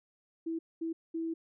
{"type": "tone bursts at uneven times", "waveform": "sine", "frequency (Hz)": 327.9, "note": "E4", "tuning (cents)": -9, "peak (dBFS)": -32, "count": 3, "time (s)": [[0.46, 0.59], [0.81, 0.93], [1.14, 1.34]], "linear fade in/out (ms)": 10, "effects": []}